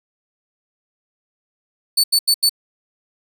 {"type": "tone bursts", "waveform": "sawtooth", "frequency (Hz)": 4484, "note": "C#8", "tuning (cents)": 19, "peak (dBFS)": -9, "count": 4, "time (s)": [1.97, 2.495], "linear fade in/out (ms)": 10, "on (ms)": 69, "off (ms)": 83, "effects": []}